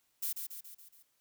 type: noise with echo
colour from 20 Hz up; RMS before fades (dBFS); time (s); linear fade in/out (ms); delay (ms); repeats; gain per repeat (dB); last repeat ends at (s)
violet; -35; 0.22-0.33; 10; 140; 5; -5; 1.03
effects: white hiss -75 dBFS RMS until 1.2 s